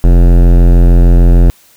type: tone with hard clipping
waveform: sine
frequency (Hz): 43.3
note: F1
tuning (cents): -14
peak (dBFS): -4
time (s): 0.04-1.5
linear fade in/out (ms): 0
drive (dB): 18
effects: white hiss -45 dBFS RMS until 1.76 s